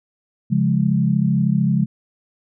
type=chord; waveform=sine; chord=Db major; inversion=none; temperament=equal; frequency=138.59 / 174.61 / 207.7 Hz; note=Db3 / F3 / Ab3; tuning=0 / 0 / 0 cents; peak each=-19 dBFS; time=0.5-1.86 s; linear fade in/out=20 ms; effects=none